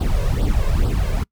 brown noise with flanger, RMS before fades -18 dBFS, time 0-1.24 s, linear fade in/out 10 ms, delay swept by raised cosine 0.22 to 1.92 ms, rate 2.3 Hz, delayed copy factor +0.75, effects noise-tail reverb RT60 0.1 s tail -26 dB re dry

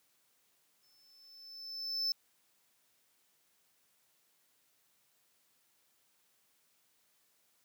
triangle tone with exponential growth, 5274 Hz, E8, in tune, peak -28 dBFS, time 0.83-2.12 s, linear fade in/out 1 ms, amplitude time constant 280 ms, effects white hiss -73 dBFS RMS until 7.64 s + high-pass 100 Hz 12 dB/octave

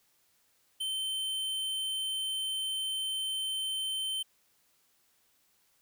square tone, 3093 Hz, G7, 24 cents flat, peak -32 dBFS, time 0.8-4.23 s, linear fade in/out 10 ms, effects white hiss -70 dBFS RMS until 5.81 s

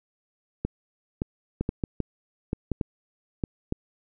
clicks, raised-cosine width 3 ms, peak -13 dBFS, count 11, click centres 0.65 / 1.219 / 1.61 / 1.691 / 1.838 / 2.003 / 2.531 / 2.717 / 2.812 / 3.438 / 3.724 s, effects none

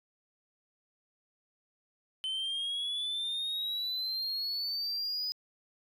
sine exponential sweep, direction up, 3057 to 5000 Hz, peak -29 dBFS, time 2.24-5.32 s, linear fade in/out 0 ms, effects tanh soft clip ceiling -31 dBFS

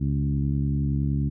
harmonic tone with a mistuned harmonic, 70.7 Hz, C#2, 35 cents sharp, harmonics 1 / 2 / 3 / 4 / 5, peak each -27 / -24 / -30 / -32 / -43 dBFS, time 0-1.3 s, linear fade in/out 20 ms, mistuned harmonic 1, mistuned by +46 cents, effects none

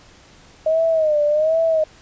sine tone with vibrato, 622.3 Hz, D#5, in tune, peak -14 dBFS, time 0.66-1.84 s, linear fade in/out 5 ms, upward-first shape sine, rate 1.3 Hz, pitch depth 94 cents each way, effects pink hiss -48 dBFS RMS until 2.01 s + resampled to 16000 Hz

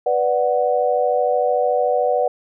sine chord, B minor, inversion none, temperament equal, 493.9 / 587.3 / 740 Hz, B4 / D5 / F#5, 0 / 0 / 0 cents, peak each -19 / -20 / -20 dBFS, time 0.06-2.28 s, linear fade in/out 5 ms, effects none

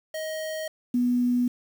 square / sine tone pair in turn, 629 / 245.3 Hz, D#5 / B3, +19 / -12 cents, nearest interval octave + major third, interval 1631 cents, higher first, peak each -30 / -20 dBFS, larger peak second, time 0.14-0.68 / 0.94-1.48 s, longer neither, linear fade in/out 5 ms, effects 8-bit

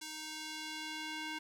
square tone with band-pass filter sweep, 311.1 Hz, D#4, in tune, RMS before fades -43 dBFS, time 0.01-1.39 s, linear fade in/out 10 ms, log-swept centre 6100 to 2400 Hz, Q 0.87, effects 10-bit

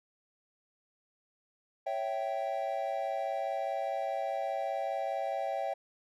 triangle chord, C# diminished, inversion none, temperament equal with one note detuned, 554.4 / 659.3 / 778.6 Hz, C#5 / E5 / G5, 0 / 0 / -12 cents, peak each -35 / -34 / -33 dBFS, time 1.86-5.74 s, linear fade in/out 10 ms, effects none

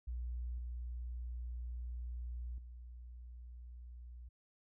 sine tone with level steps, 60.3 Hz, B1, 41 cents flat, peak -38 / -40 / -48 dBFS, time 0.07-4.29 s, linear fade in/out 10 ms, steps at 0.58 / 2.58 s, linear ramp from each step 2 ms, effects none

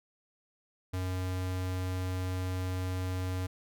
square tone, 92.2 Hz, F#2, 6 cents flat, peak -32 dBFS, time 0.93-3.47 s, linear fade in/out 10 ms, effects none

